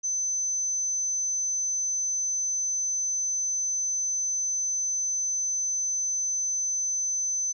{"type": "tone", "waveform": "sine", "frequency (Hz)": 6120, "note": "G8", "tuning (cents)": -42, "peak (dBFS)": -25, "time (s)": [0.03, 7.53], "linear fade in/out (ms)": 20, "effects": []}